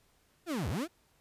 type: linear two-way sweep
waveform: 35% pulse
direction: down then up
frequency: 370 to 65.41 to 370 Hz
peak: -30 dBFS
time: 0.46-0.88 s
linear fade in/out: 50 ms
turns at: 0.69 s
effects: pink hiss -69 dBFS RMS until 1.2 s + resampled to 32000 Hz